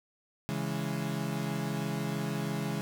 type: chord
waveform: 35% pulse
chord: C# minor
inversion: none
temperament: equal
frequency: 138.59 / 164.81 / 207.7 Hz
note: C#3 / E3 / G#3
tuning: 0 / 0 / 0 cents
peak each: -34 dBFS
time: 0.49-2.81 s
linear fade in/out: 0 ms
effects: none